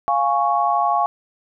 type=chord; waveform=sine; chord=Db major; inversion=first; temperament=equal; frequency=698.5 / 830.6 / 1108.7 Hz; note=F5 / Ab5 / Db6; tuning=0 / 0 / 0 cents; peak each=-20 / -20 / -20 dBFS; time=0.08-1.06 s; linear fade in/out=0 ms; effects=none